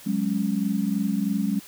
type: chord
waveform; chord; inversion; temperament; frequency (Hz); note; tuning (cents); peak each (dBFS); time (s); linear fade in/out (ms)
sine; F# suspended second; none; just; 185 / 208.1 / 277.5; F#3 / G#3 / C#4; 0 / +4 / +2; -27 / -24 / -29; 0.06-1.6; 10
effects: white hiss -46 dBFS RMS until 1.67 s